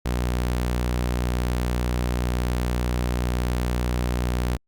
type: tone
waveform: sawtooth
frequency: 61 Hz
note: B1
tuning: 21 cents flat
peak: -18 dBFS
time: 0.05-4.57 s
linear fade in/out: 10 ms
effects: Opus 48 kbps